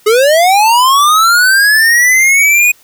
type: linear sweep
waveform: square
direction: up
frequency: 411.6 to 2489 Hz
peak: -6 dBFS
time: 0.06-2.72 s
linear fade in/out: 10 ms
effects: white hiss -46 dBFS RMS until 2.83 s